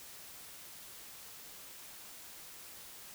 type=silence; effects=white hiss -51 dBFS RMS until 3.14 s